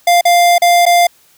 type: tone with dropouts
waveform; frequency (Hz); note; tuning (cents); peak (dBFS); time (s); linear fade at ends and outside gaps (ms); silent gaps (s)
square; 698; F5; -1; -7; 0.07-1.07; 5; 0.211-0.252 / 0.582-0.619 / 0.855-0.863
effects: white hiss -50 dBFS RMS until 1.37 s